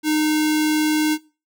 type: tone with notch filter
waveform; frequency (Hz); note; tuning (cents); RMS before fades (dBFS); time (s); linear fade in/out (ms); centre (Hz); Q
square; 307; D#4; -23; -19; 0.03-1.18; 50; 640; 0.58
effects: noise-tail reverb RT60 0.3 s tail -18 dB re dry